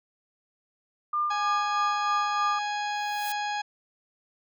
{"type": "tone with tremolo", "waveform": "sine", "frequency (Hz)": 1200, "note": "D6", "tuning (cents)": 37, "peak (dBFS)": -23, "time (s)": [1.13, 2.59], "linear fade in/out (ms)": 5, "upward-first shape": "sine", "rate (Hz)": 3.2, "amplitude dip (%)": 50}
{"type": "harmonic tone", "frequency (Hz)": 830.6, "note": "G#5", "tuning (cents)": 0, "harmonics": [1, 2, 3, 4, 5, 6, 8], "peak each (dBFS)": [-29, -35, -39, -41, -43, -45, -47], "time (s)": [1.3, 3.62], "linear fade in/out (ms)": 10}
{"type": "noise with exponential growth", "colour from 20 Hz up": "blue", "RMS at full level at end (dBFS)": -35, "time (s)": [2.86, 3.32], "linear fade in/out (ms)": 2, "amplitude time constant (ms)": 100}
{"effects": []}